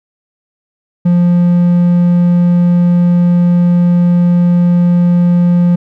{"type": "tone", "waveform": "triangle", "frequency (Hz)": 175.1, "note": "F3", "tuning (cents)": 5, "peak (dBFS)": -4, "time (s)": [1.05, 5.76], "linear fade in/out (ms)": 10, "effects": []}